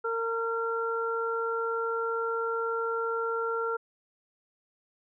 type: harmonic tone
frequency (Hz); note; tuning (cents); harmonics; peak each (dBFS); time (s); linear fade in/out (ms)
457.9; A#4; -31; 1 / 2 / 3; -30 / -38 / -31; 0.04-3.77; 10
effects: none